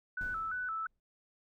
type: tone with vibrato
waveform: sine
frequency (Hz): 1400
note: F6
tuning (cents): +4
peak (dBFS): -34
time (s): 0.17-0.87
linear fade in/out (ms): 5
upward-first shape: square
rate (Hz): 2.9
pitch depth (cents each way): 110
type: noise with exponential decay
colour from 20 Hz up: brown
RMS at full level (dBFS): -43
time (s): 0.21-1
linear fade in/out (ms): 2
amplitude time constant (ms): 170
effects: none